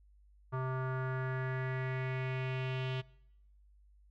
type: tone with low-pass filter sweep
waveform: square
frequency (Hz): 130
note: C3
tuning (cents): -11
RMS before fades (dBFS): -36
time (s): 0.52-3.02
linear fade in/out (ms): 20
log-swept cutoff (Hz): 1200 to 3100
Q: 3.5
effects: noise-tail reverb RT60 0.9 s tail -24 dB re dry + added 50 Hz sine -60 dBFS peak until 4.1 s